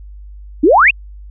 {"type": "exponential sweep", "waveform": "sine", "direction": "up", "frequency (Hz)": [270.6, 2832], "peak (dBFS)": -5, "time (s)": [0.63, 0.91], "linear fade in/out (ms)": 10, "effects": ["added 50 Hz sine -31 dBFS peak until 1.3 s"]}